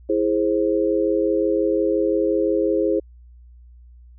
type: chord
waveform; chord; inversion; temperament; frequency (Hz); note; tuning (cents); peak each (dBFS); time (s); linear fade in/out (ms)
sine; E augmented; none; equal with one note detuned; 329.6 / 415.3 / 527.5; E4 / G#4 / B#4; 0 / 0 / +14; -21 / -21 / -22; 0.09-3; 10
effects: added 60 Hz sine -43 dBFS peak until 4.18 s